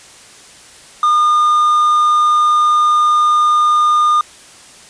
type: tone with quantisation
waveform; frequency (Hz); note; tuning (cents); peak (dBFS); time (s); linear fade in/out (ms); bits
triangle; 1215; D#6; -42; -7; 1.03-4.21; 2; 6
effects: white hiss -40 dBFS RMS until 4.89 s + resampled to 22050 Hz